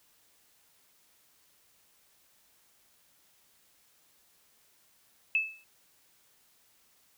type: tone with exponential decay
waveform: sine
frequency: 2614 Hz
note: E7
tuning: 15 cents flat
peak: -21 dBFS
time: 5.35-5.64 s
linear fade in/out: 1 ms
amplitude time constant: 62 ms
effects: white hiss -66 dBFS RMS until 7.17 s